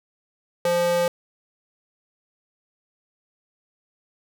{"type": "tone with high-pass filter", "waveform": "square", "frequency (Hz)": 173.8, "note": "F3", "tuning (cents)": -8, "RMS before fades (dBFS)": -21, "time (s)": [0.65, 1.08], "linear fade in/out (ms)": 2, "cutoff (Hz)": 420, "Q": 6.4, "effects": []}